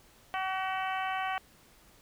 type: harmonic tone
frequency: 378.7 Hz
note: F#4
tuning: 40 cents sharp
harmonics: 2 / 3 / 4 / 5 / 6 / 7 / 8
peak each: -33 / -37 / -39 / -41 / -43 / -44 / -45 dBFS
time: 0.34-1.38 s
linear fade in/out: 0 ms
effects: pink hiss -60 dBFS RMS until 2.01 s